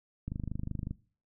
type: click train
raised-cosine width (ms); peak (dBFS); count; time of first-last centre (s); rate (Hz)
5; -23; 17; 0.28-0.91; 25.4
effects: noise-tail reverb RT60 0.4 s tail -20 dB re dry